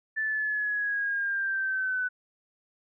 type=linear sweep; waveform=sine; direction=down; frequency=1760 to 1494 Hz; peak=-26 dBFS; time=0.16-2.09 s; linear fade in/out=20 ms; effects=none